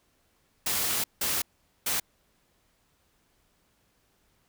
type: noise bursts at uneven times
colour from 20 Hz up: white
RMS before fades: -28 dBFS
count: 3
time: 0.66-1.04 / 1.21-1.42 / 1.86-2 s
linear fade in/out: 5 ms
effects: pink hiss -69 dBFS RMS until 4.48 s